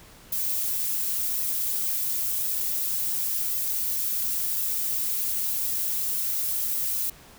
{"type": "noise with flanger", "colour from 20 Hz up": "violet", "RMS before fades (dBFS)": -27, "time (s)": [0.32, 7.1], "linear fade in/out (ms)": 5, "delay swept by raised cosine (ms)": [1.5, 7.4], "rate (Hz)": 0.93, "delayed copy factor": 0.6, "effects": ["pink hiss -50 dBFS RMS until 7.38 s"]}